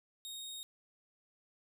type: tone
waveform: sawtooth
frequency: 3729 Hz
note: A#7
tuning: in tune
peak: -40 dBFS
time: 0.25-0.63 s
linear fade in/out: 0 ms
effects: none